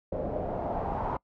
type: noise with low-pass filter sweep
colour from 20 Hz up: pink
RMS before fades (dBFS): -32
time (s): 0.12-1.17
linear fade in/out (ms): 5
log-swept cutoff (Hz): 540 to 950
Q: 4.1
effects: noise-tail reverb RT60 0.1 s tail -24 dB re dry